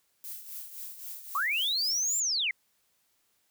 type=noise with tremolo; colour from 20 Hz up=violet; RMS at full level=-39 dBFS; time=0.24-2.2 s; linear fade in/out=0 ms; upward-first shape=triangle; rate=3.8 Hz; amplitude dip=70%
type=linear two-way sweep; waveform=sine; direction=up then down; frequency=1048 to 7400 to 1968 Hz; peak=-26 dBFS; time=1.35-2.51 s; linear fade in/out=2 ms; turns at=2.18 s
effects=white hiss -72 dBFS RMS until 3.5 s